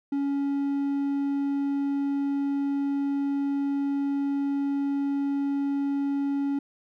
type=tone; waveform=triangle; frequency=280 Hz; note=C#4; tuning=18 cents sharp; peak=-22 dBFS; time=0.12-6.59 s; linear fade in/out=5 ms; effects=none